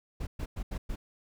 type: noise bursts at uneven times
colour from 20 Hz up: brown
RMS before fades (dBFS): -34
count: 5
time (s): 0.2-0.27 / 0.39-0.46 / 0.56-0.63 / 0.71-0.78 / 0.89-0.96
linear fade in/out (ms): 10
effects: none